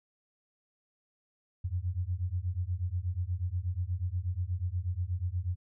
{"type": "beating tone pair", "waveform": "sine", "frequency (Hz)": [85.8, 94.1], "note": ["F2", "F#2"], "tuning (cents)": [-30, 30], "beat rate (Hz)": 8.3, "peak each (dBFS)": [-33, -33], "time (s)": [1.64, 5.56], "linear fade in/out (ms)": 10, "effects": []}